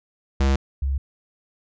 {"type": "tone pair in turn", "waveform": ["square", "sine"], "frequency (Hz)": [67.7, 68.08], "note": ["C#2", "C#2"], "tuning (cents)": [-40, -31], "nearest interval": "unison", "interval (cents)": 9, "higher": "second", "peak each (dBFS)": [-17, -20], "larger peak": "first", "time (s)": [[0.4, 0.56], [0.82, 0.98]], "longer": "neither", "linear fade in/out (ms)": 5, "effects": ["resampled to 16000 Hz"]}